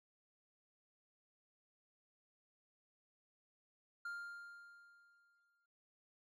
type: tone with exponential decay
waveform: triangle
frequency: 1400 Hz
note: F6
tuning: 4 cents sharp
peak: -39 dBFS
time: 4.05-5.66 s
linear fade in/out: 5 ms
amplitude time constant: 350 ms
effects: MP3 64 kbps